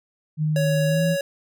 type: tone with pitch glide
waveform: sine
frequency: 153.9 to 165.9 Hz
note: D#3 to E3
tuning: -19 to +11 cents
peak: -19 dBFS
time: 0.37-1.17 s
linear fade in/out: 50 ms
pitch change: +130 cents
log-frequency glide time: 0.86-1.04 s
type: tone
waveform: square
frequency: 558 Hz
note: C#5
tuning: 11 cents sharp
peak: -23 dBFS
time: 0.56-1.21 s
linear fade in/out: 2 ms
effects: none